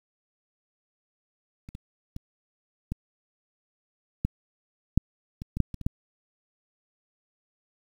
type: clicks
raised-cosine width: 5 ms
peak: -30 / -26 / -23 / -17 / -12 / -6 / -23 / -18 / -8 / -23 / -25 / -11 dBFS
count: 12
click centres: 1.689 / 1.751 / 2.164 / 2.92 / 4.25 / 4.976 / 5.419 / 5.57 / 5.603 / 5.743 / 5.813 / 5.865 s
effects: 8-bit